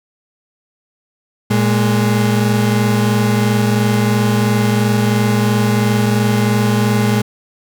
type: tone pair together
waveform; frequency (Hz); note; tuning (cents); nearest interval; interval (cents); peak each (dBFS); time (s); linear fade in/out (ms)
35% pulse; 115.52 / 208.1; A#2 / G#3; -15 / +4; minor seventh; 1019; -13; 1.5-7.22; 10
effects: none